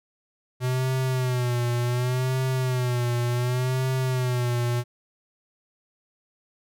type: tone with vibrato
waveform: square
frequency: 125.4 Hz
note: B2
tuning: 27 cents sharp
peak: -23 dBFS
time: 0.6-4.84 s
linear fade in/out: 50 ms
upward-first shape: sine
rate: 0.68 Hz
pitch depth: 71 cents each way
effects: none